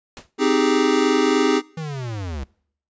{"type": "noise with exponential decay", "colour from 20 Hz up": "pink", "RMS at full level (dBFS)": -33, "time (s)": [0.17, 0.31], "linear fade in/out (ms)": 0, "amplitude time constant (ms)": 29}
{"type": "chord", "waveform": "square", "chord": "Ab major seventh", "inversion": "first", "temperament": "equal", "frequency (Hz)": [261.6, 311.1, 392, 415.3], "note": ["C4", "Eb4", "G4", "Ab4"], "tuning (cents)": [0, 0, 0, 0], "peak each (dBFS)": -22, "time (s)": [0.38, 1.62], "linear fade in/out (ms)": 50}
{"type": "linear sweep", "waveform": "square", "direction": "down", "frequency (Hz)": [164.81, 63.7], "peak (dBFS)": -27, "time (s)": [1.77, 2.44], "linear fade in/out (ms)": 5}
{"effects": ["noise-tail reverb RT60 0.6 s tail -24 dB re dry", "resampled to 16000 Hz"]}